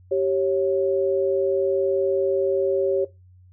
sine tone pair together, 388.5 / 549.4 Hz, G4 / C#5, -16 / -16 cents, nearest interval tritone, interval 600 cents, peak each -21 dBFS, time 0.11-3.05 s, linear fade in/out 10 ms, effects noise-tail reverb RT60 0.2 s tail -17 dB re dry + added 91 Hz sine -48 dBFS peak until 3.52 s

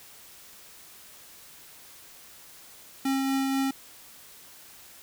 square tone with tremolo, 269.6 Hz, C#4, 48 cents flat, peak -24 dBFS, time 3.05-3.71 s, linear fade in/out 5 ms, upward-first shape triangle, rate 4.1 Hz, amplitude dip 25%, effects white hiss -50 dBFS RMS until 5.02 s

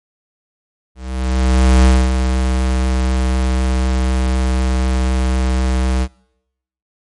square tone with ADSR envelope, 64 Hz, C2, 38 cents flat, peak -7 dBFS, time 0.95-6.08 s, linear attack 900 ms, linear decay 240 ms, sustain -7 dB, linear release 55 ms, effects noise-tail reverb RT60 0.8 s tail -24 dB re dry + MP3 48 kbps

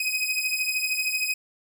sawtooth beating tone pair, 2510 / 2523 Hz, D#7 / D#7, +15 / +23 cents, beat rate 13 Hz, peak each -24 dBFS, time 0-1.34 s, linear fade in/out 5 ms, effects none

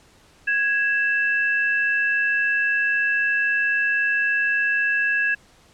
sine tone pair together, 1657.3 / 2653 Hz, G#6 / E7, -4 / +10 cents, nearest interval minor sixth, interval 814 cents, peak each -19 / -25 dBFS, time 0.47-5.35 s, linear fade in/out 10 ms, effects pink hiss -54 dBFS RMS until 5.73 s + low-pass 9000 Hz 12 dB/octave

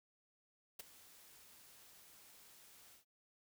white noise with ADSR envelope, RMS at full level -45 dBFS, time 0.79-3.05 s, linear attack 8 ms, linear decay 15 ms, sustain -17 dB, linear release 110 ms, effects none

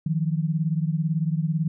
sine beating tone pair, 155.8 / 173.8 Hz, D#3 / F3, +3 / -8 cents, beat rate 18 Hz, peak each -23 / -26 dBFS, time 0.06-1.68 s, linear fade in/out 5 ms, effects none

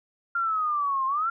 sine exponential two-way sweep, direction down then up, 1396.9 to 1046.5 to 1396.9 Hz, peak -23 dBFS, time 0.35-1.3 s, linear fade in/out 5 ms, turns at 1.06 s, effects none

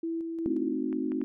sine tone with tremolo, 330 Hz, E4, 2 cents sharp, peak -29 dBFS, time 0.03-0.73 s, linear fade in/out 5 ms, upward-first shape square, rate 2.8 Hz, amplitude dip 30%
sine chord, A diminished seventh, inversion none, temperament equal with one note detuned, 220 / 261.6 / 311.1 / 366 Hz, A3 / C4 / Eb4 / Gb4, 0 / 0 / 0 / -19 cents, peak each -37 / -31 / -32 / -36 dBFS, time 0.46-1.24 s, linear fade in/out 0 ms
clicks, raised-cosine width 0.5 ms, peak -32 dBFS, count 3, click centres 0.928 / 1.119 / 1.215 s
effects none

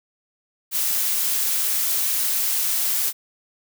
blue noise, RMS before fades -22 dBFS, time 0.71-3.13 s, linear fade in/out 50 ms, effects none

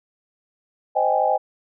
sine chord, Ab major seventh, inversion first, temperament just, 519.1 / 623 / 778.7 / 830.6 Hz, C5 / Eb5 / G5 / Ab5, -14 / +2 / -12 / 0 cents, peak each -24 / -22 / -21 / -22 dBFS, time 0.95-1.38 s, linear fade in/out 20 ms, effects none

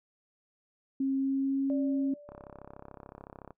sine tone with pitch glide, 269.4 to 273.2 Hz, C#4 to C#4, -49 to -25 cents, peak -26 dBFS, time 1-2.14 s, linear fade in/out 5 ms, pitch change +24 cents, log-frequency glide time 1.21-1.71 s
sine tone with exponential decay, 585 Hz, D5, 7 cents flat, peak -34 dBFS, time 1.7-3.18 s, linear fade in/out 0 ms, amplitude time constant 320 ms
click train, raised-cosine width 1 ms, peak -31 dBFS, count 42, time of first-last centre 2.29-3.507 s, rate 33.7 Hz
effects noise-tail reverb RT60 0.1 s tail -21 dB re dry

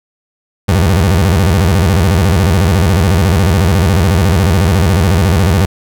30% pulse tone with vibrato, 89 Hz, F2, 33 cents sharp, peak -5 dBFS, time 0.68-5.66 s, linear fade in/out 10 ms, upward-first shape square, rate 14 Hz, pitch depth 190 cents each way, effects none

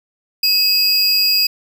square tone pair together, 2571 / 4853 Hz, E7 / D#8, -44 / -44 cents, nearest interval major seventh, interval 1100 cents, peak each -22 / -13 dBFS, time 0.43-1.47 s, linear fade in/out 5 ms, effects none

